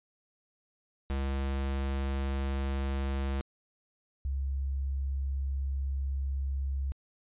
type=tone pair in turn; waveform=square / sine; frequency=68 / 68 Hz; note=C#2 / C#2; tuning=-33 / -33 cents; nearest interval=unison; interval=0 cents; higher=neither; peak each=-30 / -29 dBFS; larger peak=second; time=1.1-3.41 / 4.25-6.92 s; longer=second; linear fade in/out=0 ms; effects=resampled to 8000 Hz